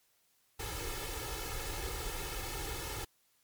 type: noise with comb filter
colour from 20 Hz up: pink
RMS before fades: -39 dBFS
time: 0.59-3.05 s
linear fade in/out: 10 ms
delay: 2.3 ms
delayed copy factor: +0.95
effects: white hiss -72 dBFS RMS until 3.43 s + MP3 96 kbps